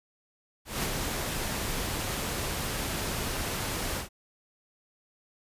pink noise with ADSR envelope, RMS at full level -29 dBFS, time 0.65-4.09 s, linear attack 180 ms, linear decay 41 ms, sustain -3 dB, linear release 120 ms, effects resampled to 32000 Hz

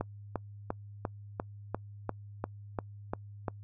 click train, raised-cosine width 1 ms, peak -18 dBFS, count 11, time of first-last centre 0.01-3.482 s, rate 2.88 Hz, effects noise-tail reverb RT60 0.1 s tail -26 dB re dry + added 102 Hz sine -45 dBFS peak until 3.63 s

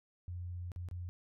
sine tone with dropouts, 88.5 Hz, F2, 23 cents sharp, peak -39 dBFS, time 0.28-1.09 s, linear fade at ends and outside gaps 0 ms, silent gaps 0.718-0.761 / 0.887-0.912 s, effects none

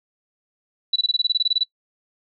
sine tone bursts, 3951 Hz, B7, in tune, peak -15 dBFS, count 14, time 0.93-1.635 s, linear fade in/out 5 ms, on 29 ms, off 23 ms, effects noise-tail reverb RT60 0.1 s tail -25 dB re dry

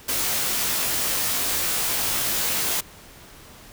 white noise with comb filter, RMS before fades -24 dBFS, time 0.08-2.81 s, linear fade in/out 10 ms, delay 18 ms, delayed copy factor -0.95, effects pink hiss -46 dBFS RMS until 3.72 s

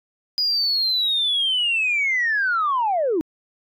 sine linear sweep, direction down, 4949 to 293.7 Hz, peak -17 dBFS, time 0.38-3.21 s, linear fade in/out 0 ms, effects tanh soft clip ceiling -14 dBFS

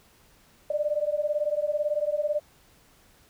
sine beating tone pair, 587.3 / 605.3 Hz, D5 / D#5, 0 / -48 cents, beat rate 18 Hz, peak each -27 dBFS, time 0.7-2.4 s, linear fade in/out 5 ms, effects pink hiss -59 dBFS RMS until 3.29 s

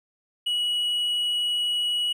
triangle tone, 2922 Hz, F#7, 22 cents flat, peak -21 dBFS, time 0.46-2.13 s, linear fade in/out 10 ms, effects none

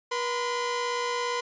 sawtooth tone pair together, 481.8 / 1021 Hz, B4 / C6, -43 / -43 cents, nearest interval octave + minor second, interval 1300 cents, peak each -26 dBFS, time 0.11-1.41 s, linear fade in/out 10 ms, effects resampled to 16000 Hz

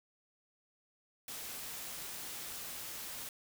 white noise, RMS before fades -44 dBFS, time 1.28-3.29 s, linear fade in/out 2 ms, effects none

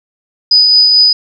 sine tone with tremolo, 4978 Hz, D#8, in tune, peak -3 dBFS, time 0.51-1.13 s, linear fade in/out 5 ms, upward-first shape triangle, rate 4.5 Hz, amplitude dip 30%, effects none

